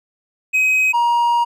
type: tone pair in turn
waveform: triangle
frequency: 2529 / 947.3 Hz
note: D#7 / A#5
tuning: +28 / +28 cents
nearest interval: octave + perfect fourth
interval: 1700 cents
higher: first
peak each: -11 dBFS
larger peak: neither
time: 0.53-0.93 / 0.93-1.45 s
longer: second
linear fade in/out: 20 ms
effects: none